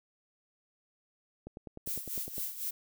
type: click train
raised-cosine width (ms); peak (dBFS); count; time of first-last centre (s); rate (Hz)
2; -30; 10; 1.47-2.381; 9.88
type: noise with tremolo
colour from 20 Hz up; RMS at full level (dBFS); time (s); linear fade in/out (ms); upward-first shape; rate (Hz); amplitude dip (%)
violet; -35; 1.86-2.71; 10; sine; 4; 70
effects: none